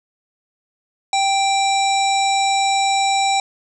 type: harmonic tone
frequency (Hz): 784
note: G5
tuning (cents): 0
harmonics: 1 / 3 / 5 / 7 / 9 / 10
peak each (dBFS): -16 / -24 / -23 / -32 / -30 / -29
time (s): 1.13-3.4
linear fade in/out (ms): 2
effects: none